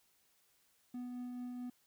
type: tone with tremolo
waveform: triangle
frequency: 246.9 Hz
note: B3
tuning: in tune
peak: -38 dBFS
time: 0.94-1.7 s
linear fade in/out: 5 ms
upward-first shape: triangle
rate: 4.6 Hz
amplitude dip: 25%
effects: white hiss -73 dBFS RMS until 1.86 s